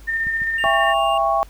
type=tone with tremolo; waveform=sine; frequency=1813 Hz; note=A#6; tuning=49 cents flat; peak=-18 dBFS; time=0.07-0.94 s; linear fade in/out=20 ms; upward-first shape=square; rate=15 Hz; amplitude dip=25%
type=clicks; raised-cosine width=5 ms; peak=-23 / -24 / -25 dBFS; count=3; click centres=0.269 / 0.419 / 0.659 s
type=tone; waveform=triangle; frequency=2801 Hz; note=F7; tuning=4 cents sharp; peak=-25 dBFS; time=0.58-1.18 s; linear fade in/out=5 ms
type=chord; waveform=sine; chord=C# diminished; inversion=first; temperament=just; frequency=665.2 / 798.3 / 1108.7 Hz; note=E5 / G5 / C#6; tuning=+16 / +31 / 0 cents; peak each=-20 / -20 / -20 dBFS; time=0.64-1.43 s; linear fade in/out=0 ms
effects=added 50 Hz sine -40 dBFS peak until 1.49 s + pink hiss -50 dBFS RMS until 1.49 s